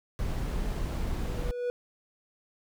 brown noise, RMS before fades -31 dBFS, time 0.19-1.51 s, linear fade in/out 0 ms
triangle tone with exponential growth, 488.6 Hz, B4, 19 cents flat, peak -24 dBFS, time 0.91-1.7 s, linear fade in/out 0 ms, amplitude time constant 170 ms
effects none

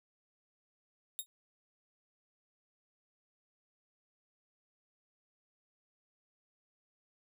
5% pulse tone with exponential decay, 3715 Hz, A#7, 7 cents flat, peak -24 dBFS, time 1.19-1.26 s, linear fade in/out 0 ms, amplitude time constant 15 ms, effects none

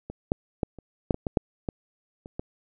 clicks, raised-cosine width 2 ms, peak -22 / -9 / -11 / -29 / -7 / -18 / -14 / -6 / -15 / -27 / -18 dBFS, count 11, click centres 0.1 / 0.319 / 0.632 / 0.787 / 1.108 / 1.144 / 1.268 / 1.372 / 1.688 / 2.259 / 2.395 s, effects none

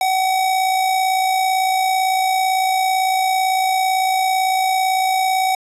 square tone with amplitude modulation, 756 Hz, F#5, 37 cents sharp, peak -14 dBFS, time 0.01-5.55 s, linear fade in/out 2 ms, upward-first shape sine, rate 57.9 Hz, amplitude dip 40%, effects resampled to 32000 Hz

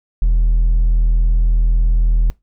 sine tone with hard clipping, 40.91 Hz, E1, 12 cents flat, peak -11 dBFS, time 0.22-2.3 s, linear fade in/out 0 ms, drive 2 dB, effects noise-tail reverb RT60 0.2 s tail -22 dB re dry

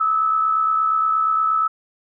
sine tone pair together, 1234 / 1302.5 Hz, D#6 / E6, -15 / -21 cents, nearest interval minor second, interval 94 cents, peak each -26 / -16 dBFS, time 0-1.68 s, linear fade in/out 10 ms, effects none

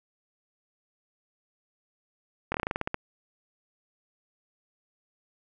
slowing click train, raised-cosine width 0.5 ms, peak -13 dBFS, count 11, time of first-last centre 2.52-2.944 s, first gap 23 ms, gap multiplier 1.13, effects none

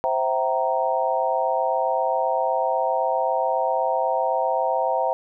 sine chord, C dominant seventh, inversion none, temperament equal with one note detuned, 523.3 / 659.3 / 767 / 932.3 Hz, C5 / E5 / G5 / Bb5, 0 / 0 / -38 / 0 cents, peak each -25 dBFS, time 0.04-5.13 s, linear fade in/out 0 ms, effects none

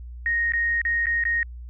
sine tone with dropouts, 1864.7 Hz, A#6, in tune, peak -20 dBFS, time 0.26-1.43 s, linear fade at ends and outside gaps 1 ms, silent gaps 0.521-0.535 / 0.816-0.851 / 1.058-1.068 / 1.238-1.252 s, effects added 60 Hz sine -35 dBFS peak until 1.69 s

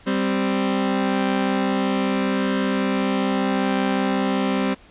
sawtooth tone pair together, 196 / 261.2 Hz, G3 / C4, 0 / -3 cents, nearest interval perfect fourth, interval 497 cents, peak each -18 dBFS, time 0.06-4.75 s, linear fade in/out 20 ms, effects pink hiss -50 dBFS RMS until 4.9 s + resampled to 8000 Hz

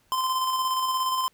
square tone with tremolo, 1035 Hz, C6, 19 cents flat, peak -23 dBFS, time 0.12-1.28 s, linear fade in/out 0 ms, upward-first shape square, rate 17 Hz, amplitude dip 30%, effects pink hiss -65 dBFS RMS until 1.33 s

